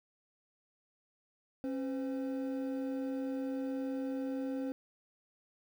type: tone pair together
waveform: triangle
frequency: 270.6 / 512 Hz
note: C#4 / C5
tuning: -42 / -38 cents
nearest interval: major seventh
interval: 1104 cents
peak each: -33 / -39 dBFS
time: 1.64-4.72 s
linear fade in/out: 0 ms
effects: 10-bit